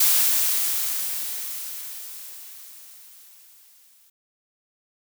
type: noise with exponential decay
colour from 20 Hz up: blue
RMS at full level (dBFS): -17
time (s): 0-4.1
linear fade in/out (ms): 5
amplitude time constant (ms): 890
effects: none